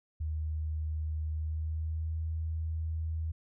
sine tone with pitch glide, 77.8 to 80.13 Hz, D#2 to E2, 0 to -49 cents, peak -31 dBFS, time 0.2-3.32 s, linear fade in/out 10 ms, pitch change +51 cents, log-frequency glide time 1.31-2.16 s, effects none

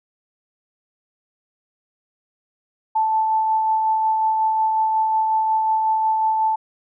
sine tone with tremolo, 878 Hz, A5, 4 cents flat, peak -15 dBFS, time 2.95-6.56 s, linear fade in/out 10 ms, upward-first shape sine, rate 5.5 Hz, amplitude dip 25%, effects none

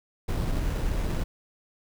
brown noise with sample-and-hold, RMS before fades -27 dBFS, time 0.28-1.24 s, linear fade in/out 10 ms, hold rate 4410 Hz, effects none

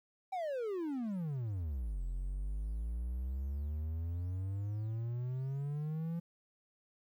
triangle exponential two-way sweep, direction down then up, 784 to 42.62 to 170.8 Hz, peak -33 dBFS, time 0.32-6.2 s, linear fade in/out 10 ms, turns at 2.03 s, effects 12-bit

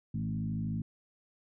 sine tone with frequency modulation, 164.81 Hz, E3, in tune, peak -31 dBFS, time 0.14-0.82 s, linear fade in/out 5 ms, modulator 53.1 Hz, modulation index 1.4, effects none

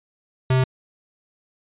square tone, 129.6 Hz, C3, 16 cents flat, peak -16 dBFS, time 0.5-0.64 s, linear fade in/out 5 ms, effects resampled to 8000 Hz

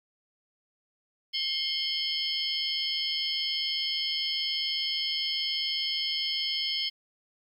sine tone cluster, 2139 / 3074 / 3233 / 4378 / 5180 Hz, C7 / G7 / G#7 / C#8 / E8, +38 / -35 / -47 / -22 / -31 cents, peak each -38 / -32 / -34 / -34 / -33 dBFS, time 1.33-6.9 s, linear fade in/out 20 ms, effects tanh soft clip ceiling -16 dBFS + 10-bit

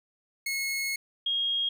sawtooth / sine tone pair in turn, 2176 / 3260 Hz, C#7 / G#7, -33 / -33 cents, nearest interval perfect fifth, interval 700 cents, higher second, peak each -25 / -25 dBFS, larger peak neither, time 0.46-0.96 / 1.26-1.69 s, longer first, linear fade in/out 5 ms, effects 11-bit

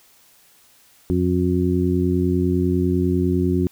harmonic tone, 90 Hz, F#2, 47 cents flat, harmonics 1 / 2 / 3 / 4, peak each -22 / -22 / -22 / -22 dBFS, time 1.1-3.67 s, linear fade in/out 0 ms, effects white hiss -54 dBFS RMS until 3.71 s

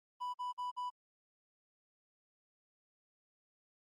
triangle tone bursts, 990 Hz, B5, 4 cents sharp, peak -35 dBFS, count 4, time 0.2-0.904 s, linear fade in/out 20 ms, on 140 ms, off 48 ms, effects Opus 24 kbps

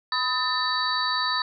sine tone cluster, 1001 / 1260 / 1786 / 3916 / 4551 Hz, B5 / D#6 / A6 / B7 / C#8, +23 / +21 / +25 / -15 / +45 cents, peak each -29 dBFS, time 0.12-1.42 s, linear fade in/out 2 ms, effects none

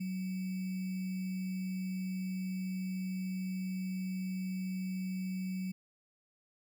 sine tone with sample-and-hold, 186.5 Hz, F#3, 14 cents sharp, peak -34 dBFS, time 0-5.72 s, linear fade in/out 10 ms, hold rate 2450 Hz, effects none

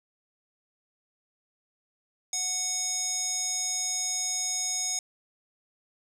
square tone with band-pass filter, 740 Hz, F#5, in tune, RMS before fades -30 dBFS, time 2.33-4.99 s, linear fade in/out 2 ms, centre 6700 Hz, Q 5.2, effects none

